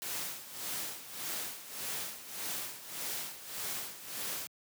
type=noise with tremolo; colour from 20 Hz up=white; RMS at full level=-37 dBFS; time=0.02-4.47 s; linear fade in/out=0 ms; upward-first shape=sine; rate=1.7 Hz; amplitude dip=75%; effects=high-pass 100 Hz 12 dB/octave